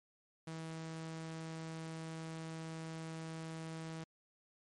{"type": "tone", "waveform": "sawtooth", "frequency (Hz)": 161.6, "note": "E3", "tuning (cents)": -34, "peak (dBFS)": -39, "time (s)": [0.47, 4.04], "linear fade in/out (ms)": 5, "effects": ["MP3 48 kbps"]}